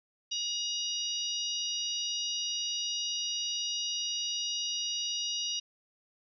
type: harmonic tone with a mistuned harmonic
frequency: 958 Hz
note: A#5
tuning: 47 cents sharp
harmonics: 3 / 4 / 5 / 6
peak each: -35 / -37 / -39 / -37 dBFS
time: 0.31-5.6 s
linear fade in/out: 10 ms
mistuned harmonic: 4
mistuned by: -27 cents
effects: none